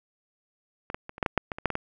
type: clicks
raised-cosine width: 0.5 ms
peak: -19 / -15 / -23 / -26 / -10 / -9 / -6 / -16 / -21 / -7 / -15 / -13 dBFS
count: 12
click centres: 0.901 / 0.945 / 1.094 / 1.181 / 1.228 / 1.262 / 1.377 / 1.518 / 1.585 / 1.657 / 1.703 / 1.754 s
effects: none